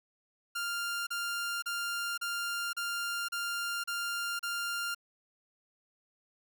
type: tone bursts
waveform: sawtooth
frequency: 1396.9 Hz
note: F6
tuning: in tune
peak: -29 dBFS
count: 8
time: 0.55-4.948 s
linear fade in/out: 10 ms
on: 520 ms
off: 34 ms
effects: none